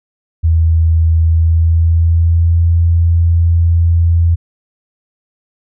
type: tone with pitch glide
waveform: sine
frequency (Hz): 81.5 to 84.28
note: E2 to E2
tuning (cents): -19 to +39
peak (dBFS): -7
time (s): 0.43-4.36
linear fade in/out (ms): 20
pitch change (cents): +58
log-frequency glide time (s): 1.25-2.64
effects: none